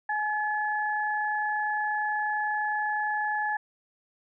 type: tone pair together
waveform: sine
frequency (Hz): 844 / 1715.5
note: G#5 / A6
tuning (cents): +28 / -44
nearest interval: octave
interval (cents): 1228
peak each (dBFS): -28 / -29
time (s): 0.09-3.57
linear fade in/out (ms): 5
effects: none